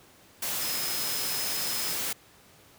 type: tone in noise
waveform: sine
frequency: 5120 Hz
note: D#8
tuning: 49 cents sharp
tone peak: -35 dBFS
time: 0.61-1.94 s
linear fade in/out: 5 ms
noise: white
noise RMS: -31 dBFS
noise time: 0.42-2.13 s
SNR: -7 dB
effects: pink hiss -56 dBFS RMS until 2.78 s + high-pass 80 Hz 12 dB/octave